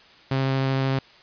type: tone with vibrato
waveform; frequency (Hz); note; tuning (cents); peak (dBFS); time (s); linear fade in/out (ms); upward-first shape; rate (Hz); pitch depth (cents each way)
sawtooth; 133.9; C3; +40; -17; 0.31-0.99; 5; triangle; 13; 11
effects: white hiss -51 dBFS RMS until 1.22 s + resampled to 11025 Hz